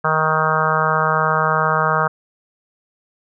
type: harmonic tone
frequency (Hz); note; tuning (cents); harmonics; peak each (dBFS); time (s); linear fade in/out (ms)
157.1; D#3; +17; 1 / 3 / 4 / 5 / 6 / 7 / 8 / 9 / 10; -24 / -25 / -24 / -25 / -24 / -22 / -20 / -24 / -25; 0.04-2.08; 10
effects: none